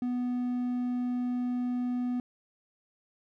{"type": "tone", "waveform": "triangle", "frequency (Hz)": 246.9, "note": "B3", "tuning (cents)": 0, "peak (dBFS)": -26, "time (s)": [0.02, 2.2], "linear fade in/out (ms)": 2, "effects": []}